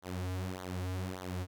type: tone with flanger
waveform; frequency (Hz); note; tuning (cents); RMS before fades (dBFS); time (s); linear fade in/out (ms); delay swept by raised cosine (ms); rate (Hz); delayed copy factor
sawtooth; 92; F#2; -9; -38; 0.02-1.47; 50; 0.38 to 5.38; 1.7; -0.85
effects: none